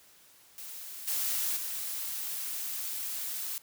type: noise with level steps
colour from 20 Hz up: blue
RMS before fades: -43 / -31 / -36 dBFS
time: 0.58-3.58 s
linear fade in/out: 0 ms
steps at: 1.07 / 1.56 s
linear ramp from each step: 10 ms
effects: white hiss -59 dBFS RMS until 3.62 s + high-pass 60 Hz 12 dB/octave